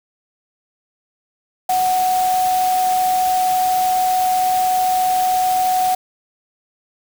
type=tone in noise; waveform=sine; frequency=740 Hz; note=F#5; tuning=in tune; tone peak=-14 dBFS; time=1.69-5.95 s; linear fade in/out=5 ms; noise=white; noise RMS=-28 dBFS; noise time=1.69-5.95 s; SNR=+11 dB; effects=none